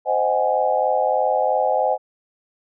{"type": "chord", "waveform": "sine", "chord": "Ab dominant seventh", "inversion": "first", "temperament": "just", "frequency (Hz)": [519.1, 623, 747.5, 830.6], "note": ["C5", "Eb5", "Gb5", "Ab5"], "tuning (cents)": [-14, 2, 17, 0], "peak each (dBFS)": -22, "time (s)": [0.05, 1.98], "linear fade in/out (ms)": 50, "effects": []}